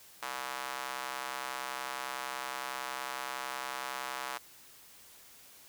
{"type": "tone with high-pass filter", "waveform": "square", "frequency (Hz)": 65.41, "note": "C2", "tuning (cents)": 0, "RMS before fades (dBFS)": -39, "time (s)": [0.22, 4.38], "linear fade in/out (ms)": 5, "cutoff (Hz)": 1000, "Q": 1.5, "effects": ["white hiss -56 dBFS RMS until 5.68 s"]}